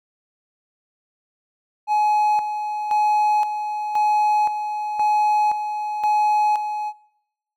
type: tone with tremolo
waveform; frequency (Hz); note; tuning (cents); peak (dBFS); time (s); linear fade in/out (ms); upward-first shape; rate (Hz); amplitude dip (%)
triangle; 844; G#5; +28; -14; 1.87-6.93; 50; square; 0.96; 60
effects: noise-tail reverb RT60 0.8 s tail -19 dB re dry